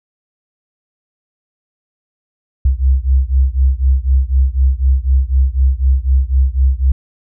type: beating tone pair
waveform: sine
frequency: 64.2 / 68.2 Hz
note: C2 / C#2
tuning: -32 / -28 cents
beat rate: 4 Hz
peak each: -12 / -13 dBFS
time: 2.65-6.92 s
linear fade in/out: 5 ms
effects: none